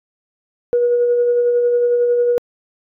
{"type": "tone with tremolo", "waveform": "sine", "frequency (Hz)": 482.5, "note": "B4", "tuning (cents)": -40, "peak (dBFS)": -10, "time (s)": [0.73, 2.38], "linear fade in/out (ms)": 0, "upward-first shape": "sine", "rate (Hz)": 11, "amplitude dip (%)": 30, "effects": ["tanh soft clip ceiling -7 dBFS"]}